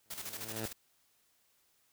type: tone with exponential growth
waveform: 10% pulse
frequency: 110 Hz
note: A2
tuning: in tune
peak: -27 dBFS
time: 0.06-0.66 s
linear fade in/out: 0 ms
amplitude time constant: 130 ms
type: noise with tremolo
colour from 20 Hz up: white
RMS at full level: -41 dBFS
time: 0.1-0.73 s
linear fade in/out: 10 ms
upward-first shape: square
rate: 13 Hz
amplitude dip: 60%
effects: white hiss -72 dBFS RMS until 1.92 s